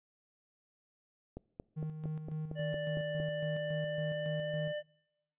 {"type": "click train", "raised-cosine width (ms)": 2, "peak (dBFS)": -29, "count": 9, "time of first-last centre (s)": [1.37, 3.201], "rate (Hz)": 4.37}
{"type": "tone with tremolo", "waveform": "triangle", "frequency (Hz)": 155.5, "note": "D#3", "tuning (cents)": -1, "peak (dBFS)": -33, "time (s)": [1.76, 4.73], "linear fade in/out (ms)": 20, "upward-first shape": "square", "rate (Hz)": 3.6, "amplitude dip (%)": 50}
{"type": "tone with pitch glide", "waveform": "square", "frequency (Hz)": [587.3, 596.5], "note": ["D5", "D5"], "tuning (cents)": [0, 27], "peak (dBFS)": -36, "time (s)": [2.55, 4.83], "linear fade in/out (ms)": 50, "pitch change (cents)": 27, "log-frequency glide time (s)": [2.69, 4.63]}
{"effects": ["noise-tail reverb RT60 0.9 s tail -24 dB re dry", "resampled to 8000 Hz"]}